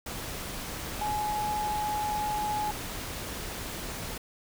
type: tone in noise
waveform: sine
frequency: 842 Hz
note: G#5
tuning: 24 cents sharp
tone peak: -28 dBFS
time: 1.01-2.71 s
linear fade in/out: 5 ms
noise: pink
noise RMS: -37 dBFS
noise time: 0.06-4.18 s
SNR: +6 dB
effects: none